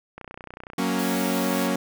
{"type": "click train", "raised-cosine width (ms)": 0.5, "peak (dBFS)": -23, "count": 18, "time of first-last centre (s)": [0.18, 0.734], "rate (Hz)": 30.7}
{"type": "chord", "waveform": "sawtooth", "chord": "F# major", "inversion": "none", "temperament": "equal", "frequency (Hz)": [185, 233.1, 277.2], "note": ["F#3", "A#3", "C#4"], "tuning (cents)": [0, 0, 0], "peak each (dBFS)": -23, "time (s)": [0.78, 1.76], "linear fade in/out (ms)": 5}
{"type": "noise", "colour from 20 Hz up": "blue", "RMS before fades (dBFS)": -35, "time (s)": [0.98, 1.68], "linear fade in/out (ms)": 20}
{"effects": []}